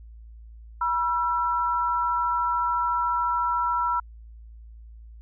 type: tone pair together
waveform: sine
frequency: 969.7 / 1343 Hz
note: B5 / E6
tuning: -32 / +32 cents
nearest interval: tritone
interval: 564 cents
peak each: -24 / -25 dBFS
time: 0.81-4 s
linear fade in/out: 5 ms
effects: added 56 Hz sine -42 dBFS peak until 5.21 s